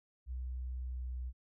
sine tone with pitch glide, 62.9 to 62.39 Hz, B1 to B1, +32 to +18 cents, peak -37 dBFS, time 0.26-1.33 s, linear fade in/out 50 ms, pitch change -14 cents, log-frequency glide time 0.81-1.16 s, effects none

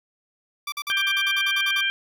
15% pulse tone bursts, 1166 Hz, D6, 13 cents flat, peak -21 dBFS, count 12, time 0.67-1.811 s, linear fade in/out 5 ms, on 52 ms, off 47 ms
harmonic tone, 790 Hz, G5, 13 cents sharp, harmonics 2 / 3 / 4, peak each -25 / -25 / -25 dBFS, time 0.9-1.9 s, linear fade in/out 0 ms
effects none

